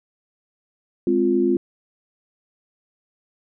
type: chord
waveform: sine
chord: F minor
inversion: first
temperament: equal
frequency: 207.7 / 261.6 / 349.2 Hz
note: Ab3 / C4 / F4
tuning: 0 / 0 / 0 cents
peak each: -24 / -21 / -18 dBFS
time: 1.07-1.57 s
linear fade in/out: 2 ms
effects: none